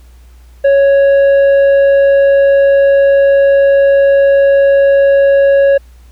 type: tone with tanh clipping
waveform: sine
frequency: 554.4 Hz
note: C#5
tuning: in tune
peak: -6 dBFS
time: 0.64-5.78 s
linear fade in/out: 10 ms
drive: 6 dB
effects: added 60 Hz sine -36 dBFS peak until 6.11 s + pink hiss -51 dBFS RMS until 6.11 s